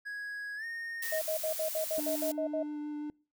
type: tone with pitch glide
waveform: triangle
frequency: 1661.2 to 1843.2 Hz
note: G#6 to A#6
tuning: 0 to -20 cents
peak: -35 dBFS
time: 0.05-1.2 s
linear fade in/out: 20 ms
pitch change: +180 cents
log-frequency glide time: 0.56-0.65 s
type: noise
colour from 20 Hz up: blue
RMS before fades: -38 dBFS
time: 1.02-2.32 s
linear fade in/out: 5 ms
type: tone bursts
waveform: sine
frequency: 631 Hz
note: D#5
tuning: 24 cents sharp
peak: -30 dBFS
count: 10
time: 1.12-2.629 s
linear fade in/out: 5 ms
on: 96 ms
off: 61 ms
type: tone with vibrato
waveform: triangle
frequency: 297.7 Hz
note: D4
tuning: 24 cents sharp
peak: -33 dBFS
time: 1.98-3.1 s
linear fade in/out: 0 ms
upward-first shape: sine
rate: 5.8 Hz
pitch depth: 8 cents each way
effects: noise-tail reverb RT60 0.4 s tail -26 dB re dry